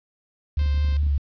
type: tone with vibrato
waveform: sine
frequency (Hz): 72.4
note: D2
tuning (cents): -24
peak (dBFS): -18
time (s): 0.57-1.18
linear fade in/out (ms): 5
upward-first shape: sine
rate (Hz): 4.9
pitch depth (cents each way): 36
type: tone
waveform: 5% pulse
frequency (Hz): 523.3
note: C5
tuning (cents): 0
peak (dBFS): -28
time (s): 0.59-0.97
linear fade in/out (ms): 2
type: clicks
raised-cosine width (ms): 5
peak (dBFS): -26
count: 9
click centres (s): 0.616 / 0.66 / 0.745 / 0.778 / 0.847 / 0.887 / 0.925 / 1.033 / 1.067
effects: resampled to 11025 Hz + 9-bit